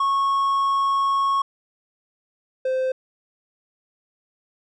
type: tone pair in turn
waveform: triangle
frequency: 1100 / 519.1 Hz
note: C#6 / C5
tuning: -14 / -14 cents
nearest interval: octave + minor second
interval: 1300 cents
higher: first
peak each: -16 / -18 dBFS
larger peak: first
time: 0-1.42 / 2.65-2.92 s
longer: first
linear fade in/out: 5 ms
effects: resampled to 22050 Hz